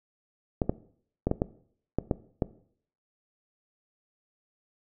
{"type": "clicks", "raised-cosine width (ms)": 2, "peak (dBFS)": -11, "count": 8, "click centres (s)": [0.618, 0.695, 1.27, 1.314, 1.419, 1.986, 2.112, 2.422], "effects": ["noise-tail reverb RT60 0.6 s tail -18 dB re dry"]}